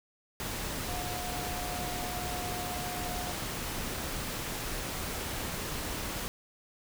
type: tone in noise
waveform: sine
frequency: 718 Hz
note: F5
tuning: 48 cents sharp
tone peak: -39 dBFS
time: 0.88-3.32 s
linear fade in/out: 0 ms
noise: pink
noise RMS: -36 dBFS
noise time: 0.4-6.28 s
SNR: -6 dB
effects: none